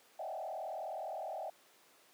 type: tone with frequency modulation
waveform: sine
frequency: 698.5 Hz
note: F5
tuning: in tune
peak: -38 dBFS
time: 0.19-1.5 s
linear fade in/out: 5 ms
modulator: 39.7 Hz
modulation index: 2.7
effects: pink hiss -64 dBFS RMS until 2.13 s + high-pass 400 Hz 12 dB/octave